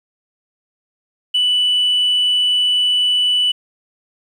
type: tone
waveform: sine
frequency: 2972 Hz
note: F#7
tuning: 7 cents sharp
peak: -11 dBFS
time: 1.34-3.52 s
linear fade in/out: 10 ms
effects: tanh soft clip ceiling -10 dBFS + 8-bit